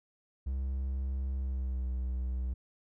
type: tone with pitch glide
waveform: triangle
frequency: 66.3 to 63.05 Hz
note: C2 to B1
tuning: +23 to +36 cents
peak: -29 dBFS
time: 0.46-2.54 s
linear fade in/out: 10 ms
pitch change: -87 cents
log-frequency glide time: 1.37-1.89 s
effects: none